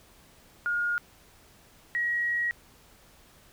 sine tone pair in turn, 1426 / 1903.5 Hz, F6 / A#6, +36 / +36 cents, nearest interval perfect fourth, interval 500 cents, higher second, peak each -25 / -25 dBFS, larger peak neither, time 0.66-0.98 / 1.95-2.51 s, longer second, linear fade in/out 0 ms, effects pink hiss -57 dBFS RMS until 3.52 s

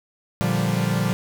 45% pulse chord, G minor seventh, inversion first, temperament equal, 116.54 / 146.83 / 174.61 / 196 Hz, Bb2 / D3 / F3 / G3, 0 / 0 / 0 / 0 cents, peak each -25 / -27 / -24 / -26 dBFS, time 0.41-1.13 s, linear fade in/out 0 ms, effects none

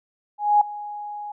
sine tone with ADSR envelope, 830.6 Hz, G#5, in tune, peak -11 dBFS, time 0.38-1.32 s, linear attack 230 ms, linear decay 5 ms, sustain -19 dB, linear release 5 ms, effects none

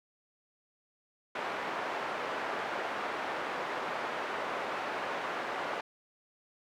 pink band-pass noise, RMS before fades -36 dBFS, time 1.35-5.81 s, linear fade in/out 5 ms, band 550 to 1700 Hz, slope 12 dB/octave, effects none

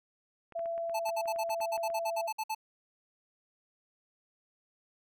clicks, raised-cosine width 0.5 ms, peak -36 dBFS, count 12, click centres 0.523 / 0.593 / 0.658 / 0.779 / 0.896 / 1.091 / 1.257 / 1.361 / 1.493 / 1.604 / 1.777 / 1.902 s
sine tone, 671 Hz, E5, 31 cents sharp, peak -32 dBFS, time 0.55-2.28 s, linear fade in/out 10 ms
square tone bursts, 873 Hz, A5, 14 cents flat, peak -32 dBFS, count 15, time 0.94-2.549 s, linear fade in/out 10 ms, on 55 ms, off 56 ms
effects none

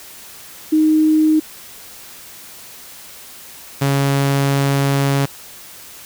sine / sawtooth tone pair in turn, 311.1 / 138.91 Hz, D#4 / C#3, 0 / +4 cents, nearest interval octave + major second, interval 1396 cents, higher first, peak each -10 dBFS, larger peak neither, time 0.72-1.4 / 3.81-5.26 s, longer second, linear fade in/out 10 ms, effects white hiss -38 dBFS RMS until 6.05 s

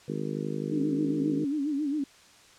harmonic tone, 51.7 Hz, G#1, 7 cents flat, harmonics 3 / 4 / 5 / 6 / 7 / 8 / 9, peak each -35 / -36 / -37 / -38 / -38 / -39 / -40 dBFS, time 0.08-1.45 s, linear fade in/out 5 ms
sine tone with vibrato, 290.7 Hz, D4, 18 cents flat, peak -26 dBFS, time 0.71-2.04 s, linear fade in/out 5 ms, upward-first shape sine, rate 7.4 Hz, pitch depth 110 cents each way
effects white hiss -55 dBFS RMS until 2.58 s + low-pass 7000 Hz 12 dB/octave

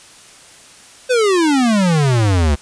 square exponential sweep, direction down, 520 to 69.2 Hz, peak -12 dBFS, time 1.09-2.56 s, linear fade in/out 20 ms, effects white hiss -42 dBFS RMS until 2.61 s + resampled to 22050 Hz

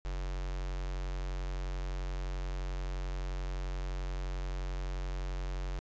square tone with notch filter, 45.76 Hz, F#1, 18 cents flat, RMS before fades -36 dBFS, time 0.05-5.79 s, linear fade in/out 0 ms, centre 200 Hz, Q 1.1, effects resampled to 16000 Hz

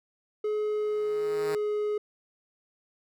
triangle tone with pitch glide, 424.1 to 419.7 Hz, G#4 to G#4, +36 to +18 cents, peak -24 dBFS, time 0.44-1.98 s, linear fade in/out 5 ms, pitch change -18 cents, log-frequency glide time 0.56-1.7 s
5% pulse tone with exponential growth, 156.3 Hz, D#3, 8 cents sharp, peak -22 dBFS, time 0.53-1.55 s, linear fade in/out 2 ms, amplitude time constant 220 ms
effects none

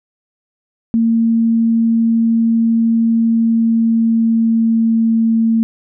sine tone with pitch glide, 228.2 to 226.1 Hz, A#3 to A3, -37 to +47 cents, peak -10 dBFS, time 0.94-5.63 s, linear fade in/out 0 ms, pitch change -16 cents, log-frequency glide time 3.22-5.24 s, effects none

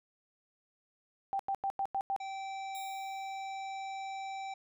sine tone bursts, 784 Hz, G5, in tune, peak -30 dBFS, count 6, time 1.33-2.163 s, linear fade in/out 0 ms, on 63 ms, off 91 ms
harmonic tone, 776 Hz, G5, 18 cents flat, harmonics 1 / 3 / 5 / 7 / 9, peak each -38 / -48 / -53 / -62 / -60 dBFS, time 2.2-4.54 s, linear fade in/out 5 ms
10% pulse tone with exponential decay, 3741 Hz, A#7, 5 cents sharp, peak -37 dBFS, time 2.75-3.72 s, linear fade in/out 0 ms, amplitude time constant 210 ms
effects none

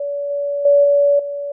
sine tone with level steps, 571 Hz, D5, 49 cents flat, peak -20 / -18 / -8 / -10 / -22 dBFS, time 0-1.52 s, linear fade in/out 5 ms, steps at 0.3 / 0.65 / 0.84 / 1.19 s, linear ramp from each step 5 ms, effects none

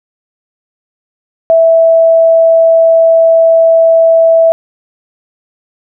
sine tone, 657 Hz, E5, 6 cents flat, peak -3 dBFS, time 1.5-4.52 s, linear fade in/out 0 ms, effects none

